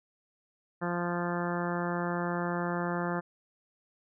harmonic tone, 174.3 Hz, F3, 3 cents flat, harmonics 1 / 2 / 3 / 4 / 5 / 6 / 7 / 8 / 9 / 10, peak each -33 / -36 / -38 / -39 / -40 / -41 / -41 / -42 / -43 / -43 dBFS, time 0.81-3.21 s, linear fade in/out 20 ms, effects none

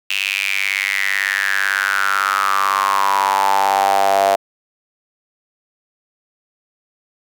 sawtooth tone with high-pass filter sweep, 98 Hz, G2, in tune, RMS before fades -17 dBFS, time 0.1-4.36 s, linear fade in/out 5 ms, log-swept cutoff 2700 to 660 Hz, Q 7.5, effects none

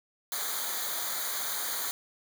white noise with comb filter, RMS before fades -33 dBFS, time 0.32-1.91 s, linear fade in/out 0 ms, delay 0.37 ms, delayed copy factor -0.95, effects none

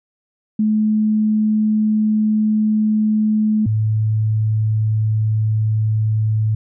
sine tone pair in turn, 214.7 / 108.79 Hz, A3 / A2, -42 / -19 cents, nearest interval octave, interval 1177 cents, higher first, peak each -13 / -14 dBFS, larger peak first, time 0.59-3.66 / 3.66-6.55 s, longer first, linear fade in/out 5 ms, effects none

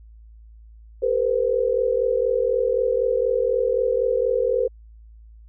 sine tone cluster, 403 / 468 / 512 Hz, G4 / A#4 / C5, +48 / +7 / -38 cents, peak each -26 / -22 / -21 dBFS, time 1.02-4.68 s, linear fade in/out 10 ms, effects added 55 Hz sine -43 dBFS peak until 5.48 s

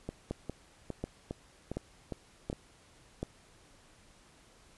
two click trains, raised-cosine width 2 ms, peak -21 / -23 dBFS, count 5 / 7, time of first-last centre 0.31-3.23 / 0.09-2.529 s, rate 1.37 / 2.46 Hz, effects pink hiss -61 dBFS RMS until 4.77 s + resampled to 24000 Hz

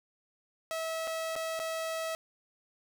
sawtooth tone with dropouts, 648 Hz, E5, 30 cents flat, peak -29 dBFS, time 0.71-2.15 s, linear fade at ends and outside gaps 0 ms, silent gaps 1.072-1.076 / 1.355-1.362 / 1.592-1.599 s, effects none

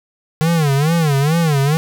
square tone with vibrato, 152.3 Hz, D#3, 37 cents flat, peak -13 dBFS, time 0.41-1.77 s, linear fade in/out 0 ms, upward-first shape sine, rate 2.3 Hz, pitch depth 190 cents each way, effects none

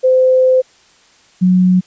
sine tone pair in turn, 515 / 183.13 Hz, C5 / F#3, -28 / -18 cents, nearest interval octave + tritone, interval 1790 cents, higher first, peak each -7 dBFS, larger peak neither, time 0.03-0.62 / 1.41-1.81 s, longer first, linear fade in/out 20 ms, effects white hiss -49 dBFS RMS until 1.86 s + resampled to 16000 Hz

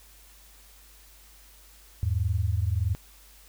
sine tone pair together, 82.41 / 103.83 Hz, E2 / G#2, 0 / 0 cents, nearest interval major third, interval 400 cents, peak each -26 dBFS, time 2.03-2.95 s, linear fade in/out 0 ms, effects added 50 Hz sine -54 dBFS peak until 3.48 s + white hiss -55 dBFS RMS until 3.48 s

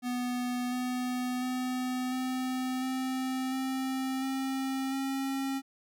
square tone with pitch steps, 246.9 / 250.1 / 253.3 / 256.5 / 259.8 / 263.1 / 266.5 / 269.9 Hz, B3 / B3 / B3 / C4 / C4 / C4 / C4 / C#4, 0 / +22 / +44 / -34 / -12 / +10 / +32 / -46 cents, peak -31 dBFS, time 0.02-5.62 s, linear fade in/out 50 ms, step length 700 ms, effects none

